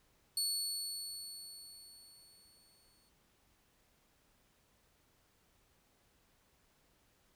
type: tone with exponential decay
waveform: 25% pulse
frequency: 4420 Hz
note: C#8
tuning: 6 cents flat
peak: -27 dBFS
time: 0.37-3.09 s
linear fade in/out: 2 ms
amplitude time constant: 590 ms
effects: pink hiss -72 dBFS RMS until 7.35 s